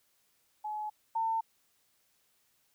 sine tone pair in turn, 850 / 900.5 Hz, G#5 / A5, +40 / +40 cents, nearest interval minor second, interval 100 cents, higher second, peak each -34 / -28 dBFS, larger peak second, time 0.64-0.9 / 1.15-1.41 s, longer neither, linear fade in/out 10 ms, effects white hiss -72 dBFS RMS until 2.74 s

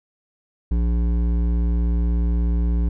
sine tone with hard clipping, 58.27 Hz, A#1, in tune, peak -19 dBFS, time 0.71-2.89 s, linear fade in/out 5 ms, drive 11 dB, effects none

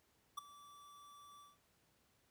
square tone with ADSR envelope, 1158 Hz, D6, 25 cents flat, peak -39 dBFS, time 0.37-1.58 s, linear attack 12 ms, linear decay 11 ms, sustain -19 dB, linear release 170 ms, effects pink hiss -75 dBFS RMS until 2.3 s + high-pass 60 Hz 12 dB/octave

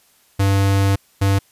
square tone pair in turn, 98.3 / 98.3 Hz, G2 / G2, +5 / +5 cents, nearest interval unison, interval 0 cents, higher neither, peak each -14 dBFS, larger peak neither, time 0.39-0.96 / 1.21-1.39 s, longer first, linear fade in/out 10 ms, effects white hiss -56 dBFS RMS until 1.51 s + resampled to 32000 Hz

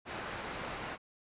white low-pass noise, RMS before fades -41 dBFS, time 0.05-0.98 s, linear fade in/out 50 ms, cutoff 1700 Hz, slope 12 dB/octave, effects resampled to 8000 Hz

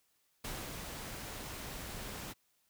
pink noise with ADSR envelope, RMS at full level -41 dBFS, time 0.44-2.34 s, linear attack 7 ms, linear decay 230 ms, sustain -3 dB, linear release 28 ms, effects white hiss -75 dBFS RMS until 2.69 s

